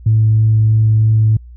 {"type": "tone with vibrato", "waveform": "sine", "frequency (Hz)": 109.6, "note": "A2", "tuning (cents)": -6, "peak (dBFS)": -7, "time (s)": [0.06, 1.37], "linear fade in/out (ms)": 5, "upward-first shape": "triangle", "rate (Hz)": 3.1, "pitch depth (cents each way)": 9, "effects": ["tanh soft clip ceiling -3 dBFS", "added 60 Hz sine -33 dBFS peak until 1.56 s"]}